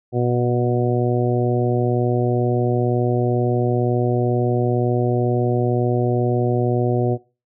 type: harmonic tone with a mistuned harmonic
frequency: 122.1 Hz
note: B2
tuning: 19 cents flat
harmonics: 1 / 2 / 3 / 4 / 5 / 6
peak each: -20 / -25 / -21 / -26 / -28 / -28 dBFS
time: 0.12-7.18 s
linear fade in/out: 50 ms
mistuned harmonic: 1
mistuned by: -15 cents
effects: noise-tail reverb RT60 0.3 s tail -19 dB re dry